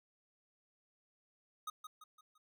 square tone with echo, 1250 Hz, D#6, 8 cents sharp, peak -40 dBFS, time 1.67-1.7 s, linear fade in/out 5 ms, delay 170 ms, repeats 4, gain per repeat -7 dB, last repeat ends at 2.38 s, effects none

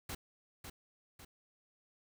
pink noise with echo, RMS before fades -42 dBFS, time 0.09-0.15 s, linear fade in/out 5 ms, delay 550 ms, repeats 2, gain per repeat -6 dB, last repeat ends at 1.25 s, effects none

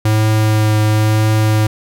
square tone with vibrato, 108 Hz, A2, 32 cents flat, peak -11 dBFS, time 0.05-1.67 s, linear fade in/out 5 ms, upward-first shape triangle, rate 0.99 Hz, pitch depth 13 cents each way, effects none

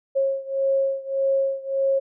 sine beating tone pair, 542 / 543.7 Hz, C#5 / C#5, -39 / -34 cents, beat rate 1.7 Hz, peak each -22 / -24 dBFS, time 0.15-2 s, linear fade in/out 20 ms, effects none

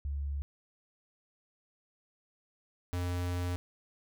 sine / square tone pair in turn, 70.7 / 88.8 Hz, C#2 / F2, +35 / +29 cents, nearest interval major third, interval 394 cents, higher second, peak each -32 / -32 dBFS, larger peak neither, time 0.05-0.42 / 2.93-3.56 s, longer second, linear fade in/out 0 ms, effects none

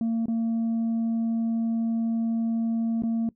sine tone with dropouts, 228 Hz, A#3, 38 cents flat, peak -20 dBFS, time 0.01-3.29 s, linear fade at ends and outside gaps 2 ms, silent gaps 0.258-0.282 / 3.022-3.035 s, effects noise-tail reverb RT60 0.1 s tail -21 dB re dry + tanh soft clip ceiling -22 dBFS

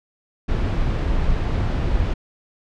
brown noise, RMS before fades -20 dBFS, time 0.48-2.14 s, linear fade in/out 10 ms, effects low-pass 4000 Hz 12 dB/octave

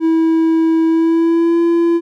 triangle tone with pitch glide, 325 to 338.4 Hz, E4 to E4, -24 to +45 cents, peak -8 dBFS, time 0-2.01 s, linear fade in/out 50 ms, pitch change +69 cents, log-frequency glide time 0.87-1.61 s, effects none

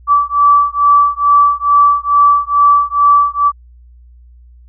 sine beating tone pair, 1155 / 1157.3 Hz, D6 / D6, -29 / -26 cents, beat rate 2.3 Hz, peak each -10 dBFS, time 0.07-3.52 s, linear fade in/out 50 ms, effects added 60 Hz sine -38 dBFS peak until 4.68 s

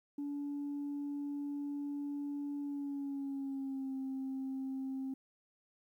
sine tone with pitch glide, 286.7 to 266 Hz, D4 to C4, -42 to +29 cents, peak -35 dBFS, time 0.18-5.14 s, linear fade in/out 5 ms, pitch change -129 cents, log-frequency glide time 2.6-3.95 s, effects tanh soft clip ceiling -34 dBFS + 12-bit

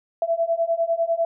sine beating tone pair, 662 / 672 Hz, E5 / E5, +7 / +33 cents, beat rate 10 Hz, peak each -23 / -22 dBFS, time 0.22-1.25 s, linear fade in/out 2 ms, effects none

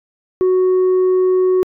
sine tone, 370 Hz, F#4, in tune, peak -8 dBFS, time 0.41-1.63 s, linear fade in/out 0 ms, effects tanh soft clip ceiling -10 dBFS

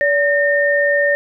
sine tone pair together, 573.8 / 1824 Hz, D5 / A#6, -40 / -38 cents, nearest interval octave + minor sixth, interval 2002 cents, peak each -15 dBFS, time 0.01-1.15 s, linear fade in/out 0 ms, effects none

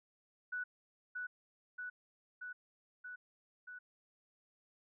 sine tone with echo, 1480 Hz, F#6, in tune, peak -37 dBFS, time 0.52-0.64 s, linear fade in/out 10 ms, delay 630 ms, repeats 5, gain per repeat -2 dB, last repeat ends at 3.79 s, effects none

